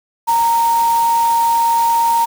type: tone in noise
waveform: sine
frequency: 927 Hz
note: A#5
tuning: 10 cents flat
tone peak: -11 dBFS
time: 0.27-2.26 s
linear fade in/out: 20 ms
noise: white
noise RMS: -28 dBFS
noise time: 0.27-2.26 s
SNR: +14 dB
effects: none